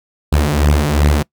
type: beating tone pair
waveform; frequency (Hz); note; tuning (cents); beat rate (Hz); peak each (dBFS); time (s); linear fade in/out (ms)
sawtooth; 72.3 / 75; D2 / D2; -27 / +37; 2.7; -10; 0.32-1.23; 10
effects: noise-tail reverb RT60 0.1 s tail -24 dB re dry